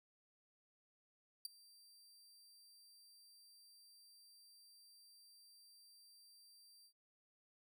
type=tone with ADSR envelope; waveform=sawtooth; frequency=4700 Hz; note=D8; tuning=1 cent sharp; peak=-36 dBFS; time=1.45-6.93 s; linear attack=3 ms; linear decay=13 ms; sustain=-24 dB; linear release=78 ms; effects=none